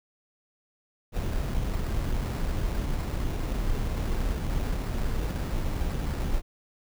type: noise with sample-and-hold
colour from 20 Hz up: brown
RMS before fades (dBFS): -28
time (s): 1.12-6.42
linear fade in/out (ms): 50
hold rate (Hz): 3150
effects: none